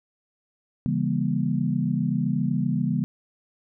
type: chord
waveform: sine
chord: C# diminished seventh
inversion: none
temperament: just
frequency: 138.59 / 166.31 / 199.57 / 239.5 Hz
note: C#3 / E3 / G3 / Bb3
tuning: 0 / +16 / +31 / +47 cents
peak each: -27 dBFS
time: 0.86-3.04 s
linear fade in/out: 0 ms
effects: none